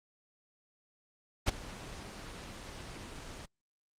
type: noise with ADSR envelope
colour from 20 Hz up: pink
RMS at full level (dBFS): -24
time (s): 1.46-3.46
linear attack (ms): 27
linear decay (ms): 13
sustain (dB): -20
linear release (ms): 9
effects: low-pass 7000 Hz 12 dB/octave + Opus 24 kbps